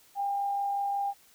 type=tone with amplitude modulation; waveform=sine; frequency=801 Hz; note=G5; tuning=37 cents sharp; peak=-26 dBFS; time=0.15-1.14 s; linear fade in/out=50 ms; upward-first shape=sine; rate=45.5 Hz; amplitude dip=25%; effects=white hiss -60 dBFS RMS until 1.34 s